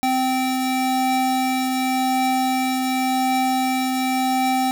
square tone pair together, 259.3 / 777 Hz, C4 / G5, -15 / -16 cents, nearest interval octave + perfect fifth, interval 1899 cents, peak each -22 dBFS, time 0.03-4.71 s, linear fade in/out 0 ms, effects none

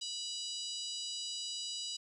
harmonic tone, 979 Hz, B5, 15 cents flat, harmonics 3 / 4 / 5 / 6 / 7 / 8 / 9, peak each -44 / -43 / -43 / -51 / -51 / -48 / -56 dBFS, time 0.01-1.97 s, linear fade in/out 10 ms, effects 12-bit

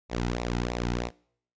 sawtooth tone with flanger, 59.7 Hz, A#1, 42 cents sharp, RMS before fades -30 dBFS, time 0.09-1.11 s, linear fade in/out 50 ms, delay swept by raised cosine 0.62 to 1.82 ms, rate 3.1 Hz, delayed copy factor -0.75, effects noise-tail reverb RT60 0.6 s tail -24 dB re dry + resampled to 16000 Hz

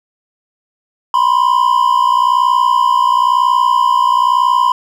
triangle tone pair together, 980 / 1041 Hz, B5 / C6, -14 / -9 cents, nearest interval minor second, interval 105 cents, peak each -10 dBFS, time 1.14-4.72 s, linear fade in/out 2 ms, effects none

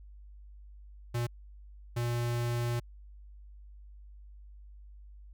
square tone bursts at uneven times, 119.4 Hz, A#2, 42 cents sharp, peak -30 dBFS, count 2, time 1.14-1.27 / 1.96-2.8 s, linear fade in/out 10 ms, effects added 50 Hz sine -48 dBFS peak until 5.33 s

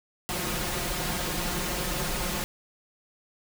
pink noise with comb filter, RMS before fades -30 dBFS, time 0.29-2.44 s, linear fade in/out 0 ms, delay 5.6 ms, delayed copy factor +0.75, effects none

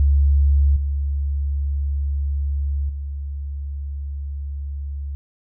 sine tone with level steps, 70.5 Hz, C#2, 30 cents sharp, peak -12 / -19 / -25 dBFS, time 0-5.15 s, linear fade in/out 0 ms, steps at 0.76 / 2.89 s, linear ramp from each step 5 ms, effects none

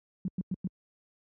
sine tone bursts, 185 Hz, F#3, in tune, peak -28 dBFS, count 4, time 0.25-0.674 s, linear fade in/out 2 ms, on 31 ms, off 100 ms, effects high-pass 60 Hz 12 dB/octave

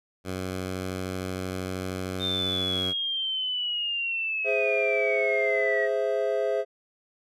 10% pulse tone, 93 Hz, F#2, 9 cents sharp, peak -22 dBFS, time 0.24-2.94 s, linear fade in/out 50 ms
sine linear sweep, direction down, 3623 to 1889 Hz, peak -26 dBFS, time 2.19-5.89 s, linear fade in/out 50 ms
triangle chord, Ab augmented, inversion none, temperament equal, 415.3 / 523.3 / 659.3 Hz, Ab4 / C5 / E5, 0 / 0 / 0 cents, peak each -26 dBFS, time 4.44-6.65 s, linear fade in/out 50 ms
effects resampled to 32000 Hz

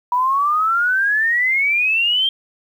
sine exponential sweep, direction up, 969 to 3200 Hz, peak -14 dBFS, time 0.12-2.29 s, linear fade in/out 2 ms, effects 8-bit

